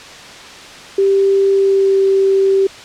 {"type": "tone with pitch glide", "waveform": "sine", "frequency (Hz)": [392, 388.4], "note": ["G4", "G4"], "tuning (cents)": [0, -16], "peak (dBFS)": -9, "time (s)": [0.98, 2.67], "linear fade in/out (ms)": 5, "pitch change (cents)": -16, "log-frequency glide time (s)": [1.52, 2.03], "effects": ["white hiss -34 dBFS RMS until 2.84 s", "low-pass 5000 Hz 12 dB/octave"]}